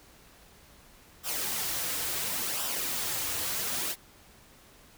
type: noise with flanger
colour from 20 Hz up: white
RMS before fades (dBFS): -32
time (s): 1.23-3.96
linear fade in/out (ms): 50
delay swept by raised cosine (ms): 0.45 to 5.25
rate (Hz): 0.71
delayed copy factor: -0.55
effects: pink hiss -56 dBFS RMS until 4.97 s